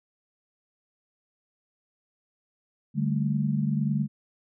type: chord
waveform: sine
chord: D suspended fourth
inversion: none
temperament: equal with one note detuned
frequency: 146.83 / 196 / 217.5 Hz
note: D3 / G3 / A3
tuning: 0 / 0 / -20 cents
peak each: -26 / -29 / -28 dBFS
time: 2.94-4.08 s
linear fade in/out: 50 ms
effects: none